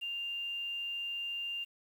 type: tone with quantisation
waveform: sine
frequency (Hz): 2794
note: F7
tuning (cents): 0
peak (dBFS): -35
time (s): 0.01-1.65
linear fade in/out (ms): 20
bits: 10
effects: none